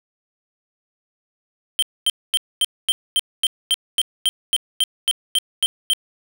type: tone bursts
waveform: square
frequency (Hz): 3136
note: G7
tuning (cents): 0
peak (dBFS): -15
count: 16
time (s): 1.79-5.934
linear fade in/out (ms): 0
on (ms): 34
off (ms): 240
effects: none